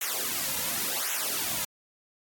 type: noise with flanger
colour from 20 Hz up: white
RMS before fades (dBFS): -30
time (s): 0.01-1.65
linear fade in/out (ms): 5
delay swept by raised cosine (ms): 0.21 to 2.71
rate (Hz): 0.9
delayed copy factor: -0.95
effects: AAC 64 kbps